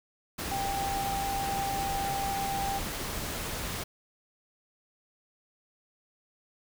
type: tone in noise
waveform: sine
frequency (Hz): 790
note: G5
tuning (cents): +13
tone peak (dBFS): -30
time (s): 0.51-2.79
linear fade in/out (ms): 10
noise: pink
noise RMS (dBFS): -35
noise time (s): 0.38-3.84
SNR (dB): +2
effects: none